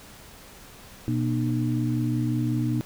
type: tone cluster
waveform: sine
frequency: 123.6 / 238.5 / 303.8 Hz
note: B2 / A#3 / D#4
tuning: +2 / +40 / -41 cents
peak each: -25 / -28 / -28 dBFS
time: 1.08-2.81 s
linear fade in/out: 0 ms
effects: pink hiss -47 dBFS RMS until 2.85 s